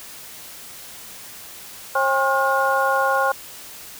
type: harmonic tone with a mistuned harmonic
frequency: 269 Hz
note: C4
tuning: 48 cents sharp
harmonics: 2 / 3 / 4 / 5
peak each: -22 / -22 / -22 / -22 dBFS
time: 1.95-3.32 s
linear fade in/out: 5 ms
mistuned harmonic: 5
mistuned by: +100 cents
effects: white hiss -39 dBFS RMS until 3.99 s